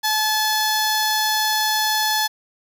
10% pulse tone with notch filter, 862 Hz, A5, 36 cents flat, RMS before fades -20 dBFS, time 0.03-2.28 s, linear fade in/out 20 ms, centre 2500 Hz, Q 1.9, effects none

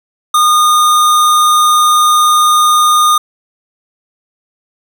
square tone, 1223 Hz, D#6, 30 cents flat, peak -7 dBFS, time 0.34-3.18 s, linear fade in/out 5 ms, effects 8-bit

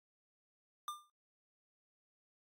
square tone with exponential decay, 1197 Hz, D6, 33 cents sharp, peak -37 dBFS, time 0.88-1.1 s, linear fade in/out 1 ms, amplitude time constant 47 ms, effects noise-tail reverb RT60 0.1 s tail -17 dB re dry + MP3 64 kbps

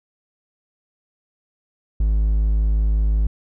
triangle tone, 52.8 Hz, G#1, 29 cents sharp, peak -13 dBFS, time 2-3.27 s, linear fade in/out 5 ms, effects none

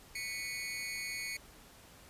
sawtooth tone with amplitude modulation, 2217 Hz, C#7, in tune, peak -30 dBFS, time 0.15-1.37 s, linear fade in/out 5 ms, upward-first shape sine, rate 230 Hz, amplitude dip 95%, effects pink hiss -57 dBFS RMS until 2.09 s + resampled to 32000 Hz

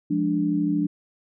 sine chord, D diminished, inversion first, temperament equal, 174.61 / 207.7 / 293.7 Hz, F3 / Ab3 / D4, 0 / 0 / 0 cents, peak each -26 / -28 / -22 dBFS, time 0.1-0.87 s, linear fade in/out 10 ms, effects none

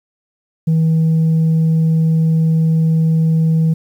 sine tone, 161 Hz, E3, 41 cents flat, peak -8 dBFS, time 0.67-3.74 s, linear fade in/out 10 ms, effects tanh soft clip ceiling -9 dBFS + 8-bit

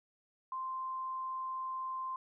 sine tone, 1044 Hz, C6, 4 cents flat, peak -36 dBFS, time 0.52-2.16 s, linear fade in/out 2 ms, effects none

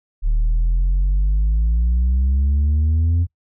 sine exponential sweep, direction up, 36.71 to 87.31 Hz, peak -11 dBFS, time 0.22-3.27 s, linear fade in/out 50 ms, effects noise-tail reverb RT60 0.1 s tail -24 dB re dry + tanh soft clip ceiling -13 dBFS

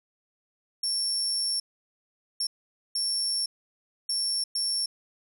35% pulse tone bursts at uneven times, 5450 Hz, F8, 43 cents flat, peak -23 dBFS, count 5, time 0.83-1.6 / 2.4-2.47 / 2.95-3.46 / 4.09-4.44 / 4.55-4.86 s, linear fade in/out 5 ms, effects none

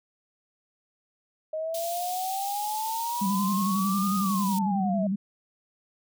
sine exponential two-way sweep, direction up then down, 622.3 to 1249 to 622.3 Hz, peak -28 dBFS, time 1.53-5.07 s, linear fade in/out 5 ms, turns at 4.17 s
white high-pass noise, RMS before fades -37 dBFS, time 1.74-4.59 s, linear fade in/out 5 ms, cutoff 3000 Hz, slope 24 dB/octave
sine tone with vibrato, 195.4 Hz, G3, 5 cents flat, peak -24 dBFS, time 3.21-5.16 s, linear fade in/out 10 ms, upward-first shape square, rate 11 Hz, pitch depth 63 cents each way
effects none

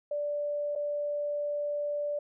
sine tone with dropouts, 585 Hz, D5, 7 cents flat, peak -29 dBFS, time 0.11-2.19 s, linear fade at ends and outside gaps 5 ms, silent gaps 0.753-0.759 s, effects none

